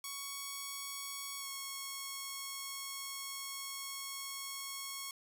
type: tone with pitch glide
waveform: 5% pulse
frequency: 1114 to 1097.4 Hz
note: C#6 to C#6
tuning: +8 to -18 cents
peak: -29 dBFS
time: 0.04-5.11 s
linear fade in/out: 2 ms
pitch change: -26 cents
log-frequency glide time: 1.38-1.48 s
effects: none

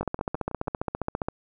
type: two click trains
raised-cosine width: 1 ms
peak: -21 / -13 dBFS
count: 5 / 20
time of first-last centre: 0.03-0.674 / 0.01-1.285 s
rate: 6.21 / 14.9 Hz
effects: none

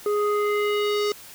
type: tone with low-pass filter sweep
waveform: square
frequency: 415.3 Hz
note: G#4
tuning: in tune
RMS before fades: -23 dBFS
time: 0.06-1.12 s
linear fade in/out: 2 ms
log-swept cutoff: 920 to 5500 Hz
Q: 2
effects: white hiss -44 dBFS RMS until 1.34 s

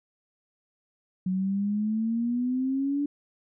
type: exponential sweep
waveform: sine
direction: up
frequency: 183.4 to 290.6 Hz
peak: -24 dBFS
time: 1.26-3.06 s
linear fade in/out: 5 ms
effects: none

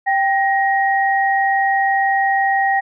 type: tone pair together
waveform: sine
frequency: 784 / 1882 Hz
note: G5 / A#6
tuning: 0 / +16 cents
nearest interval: octave + minor third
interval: 1516 cents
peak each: -15 / -18 dBFS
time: 0.06-2.81 s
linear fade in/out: 20 ms
effects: none

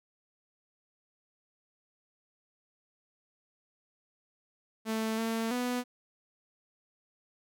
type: tone with pitch steps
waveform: sawtooth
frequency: 221.3 / 225.9 / 247.1 Hz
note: A3 / A3 / B3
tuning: +10 / +46 / +1 cents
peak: -26 dBFS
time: 4.85-5.84 s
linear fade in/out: 50 ms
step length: 330 ms
effects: none

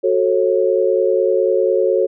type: chord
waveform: sine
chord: F# minor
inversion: none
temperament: equal with one note detuned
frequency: 370 / 440 / 544.2 Hz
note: F#4 / A4 / C#5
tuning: 0 / 0 / -32 cents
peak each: -17 dBFS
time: 0.03-2.07 s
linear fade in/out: 20 ms
effects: none

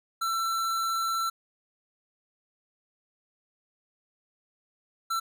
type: tone bursts at uneven times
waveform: square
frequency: 1342 Hz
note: E6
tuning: 31 cents sharp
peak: -27 dBFS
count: 2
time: 0.21-1.3 / 5.1-5.2 s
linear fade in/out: 10 ms
effects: none

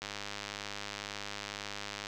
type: click train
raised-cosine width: 0.2 ms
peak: -21 dBFS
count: 210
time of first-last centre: 0.02-2.069 s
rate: 102 Hz
effects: none

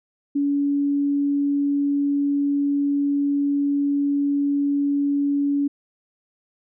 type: tone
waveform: sine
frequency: 284 Hz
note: C#4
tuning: 42 cents sharp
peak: -18 dBFS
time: 0.35-5.68 s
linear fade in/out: 10 ms
effects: none

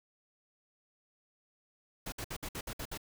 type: noise bursts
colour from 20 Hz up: pink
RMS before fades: -40 dBFS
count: 8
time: 2.06-2.976 s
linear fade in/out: 5 ms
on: 62 ms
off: 60 ms
effects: none

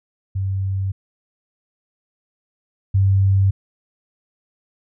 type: tone pair in turn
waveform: sine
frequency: 96.4 / 97.18 Hz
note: G2 / G2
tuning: -28 / -15 cents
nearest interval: unison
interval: 13 cents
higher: second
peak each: -19 / -12 dBFS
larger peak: second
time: 0.35-0.92 / 2.94-3.51 s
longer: neither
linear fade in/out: 10 ms
effects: none

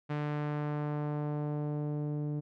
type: tone with low-pass filter sweep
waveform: sawtooth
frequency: 148.4 Hz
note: D3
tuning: 18 cents sharp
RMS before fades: -34 dBFS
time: 0.09-2.41 s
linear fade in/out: 20 ms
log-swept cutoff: 2300 to 350 Hz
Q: 0.87
effects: none

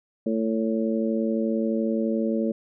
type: harmonic tone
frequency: 111.6 Hz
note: A2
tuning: 25 cents sharp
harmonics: 2 / 3 / 4 / 5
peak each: -24 / -29 / -30 / -30 dBFS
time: 0.26-2.52 s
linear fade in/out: 5 ms
effects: none

